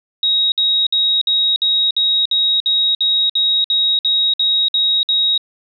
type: tone bursts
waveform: sine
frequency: 3791 Hz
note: A#7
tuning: 28 cents sharp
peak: -12 dBFS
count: 15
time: 0.23-5.378 s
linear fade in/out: 2 ms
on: 290 ms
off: 57 ms
effects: none